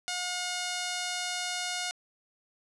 5% pulse tone, 720 Hz, F#5, 47 cents flat, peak -19 dBFS, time 0.08-1.91 s, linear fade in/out 0 ms, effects low-pass 8000 Hz 12 dB/octave

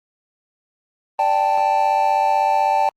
triangle chord, D suspended fourth, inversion none, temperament equal, 587.3 / 784 / 880 Hz, D5 / G5 / A5, 0 / 0 / 0 cents, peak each -22 / -16 / -16 dBFS, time 1.19-2.89 s, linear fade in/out 2 ms, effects Opus 24 kbps

